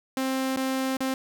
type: tone with dropouts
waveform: sawtooth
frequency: 263.7 Hz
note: C4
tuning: 14 cents sharp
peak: -21 dBFS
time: 0.17-1.14 s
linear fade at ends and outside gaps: 2 ms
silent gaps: 0.563-0.57 / 0.969-1.005 s
effects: none